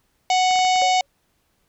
harmonic tone, 740 Hz, F#5, in tune, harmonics 1 / 3 / 4 / 5 / 6 / 7 / 8 / 9 / 10, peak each -16 / -26 / -28 / -30 / -32 / -33 / -34 / -35 / -36 dBFS, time 0.3-1.01 s, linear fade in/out 2 ms
clicks, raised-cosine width 0.5 ms, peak -23 dBFS, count 6, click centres 0.51 / 0.558 / 0.591 / 0.65 / 0.759 / 0.816 s
sine tone with exponential decay, 556 Hz, C#5, 5 cents sharp, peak -22 dBFS, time 0.82-1.06 s, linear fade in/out 1 ms, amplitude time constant 51 ms
effects pink hiss -67 dBFS RMS until 1.68 s

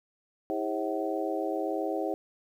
harmonic tone with a mistuned harmonic, 107.7 Hz, A2, 37 cents flat, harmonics 3 / 4 / 5 / 6 / 7, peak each -33 / -34 / -35 / -36 / -36 dBFS, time 0.5-2.14 s, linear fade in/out 0 ms, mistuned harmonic 4, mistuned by -110 cents, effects 10-bit

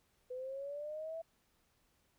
sine linear sweep, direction up, 497.3 to 663 Hz, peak -40 dBFS, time 0.3-1.22 s, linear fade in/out 10 ms, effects pink hiss -75 dBFS RMS until 2.18 s

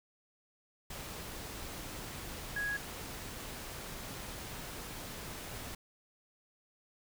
sine tone in noise, 1661.2 Hz, G#6, in tune, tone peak -33 dBFS, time 2.56-2.77 s, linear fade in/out 5 ms, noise pink, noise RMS -44 dBFS, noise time 0.9-5.75 s, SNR +8 dB, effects none

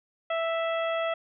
harmonic tone, 659.3 Hz, E5, in tune, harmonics 1 / 2 / 3 / 4 / 5, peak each -27 / -33 / -37 / -39 / -41 dBFS, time 0.3-1.14 s, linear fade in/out 5 ms, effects none

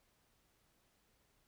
silence, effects pink hiss -75 dBFS RMS until 1.47 s

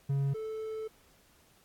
triangle tone pair in turn, 138.59 / 438.3 Hz, C#3 / A4, 0 / -7 cents, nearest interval octave + minor sixth, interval 1993 cents, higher second, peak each -25 / -33 dBFS, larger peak first, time 0.09-0.34 / 0.34-0.88 s, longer second, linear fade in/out 10 ms, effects pink hiss -64 dBFS RMS until 1.64 s + AAC 64 kbps

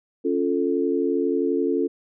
sine chord, Db augmented, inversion none, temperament equal, 277.2 / 349.2 / 440 Hz, Db4 / F4 / A4, 0 / 0 / 0 cents, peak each -24 dBFS, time 0.24-1.88 s, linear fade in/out 20 ms, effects none

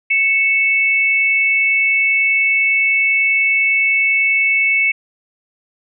sine tone pair together, 2215 / 2634 Hz, C#7 / E7, -2 / -2 cents, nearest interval minor third, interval 300 cents, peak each -13 / -17 dBFS, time 0.1-4.92 s, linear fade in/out 10 ms, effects none

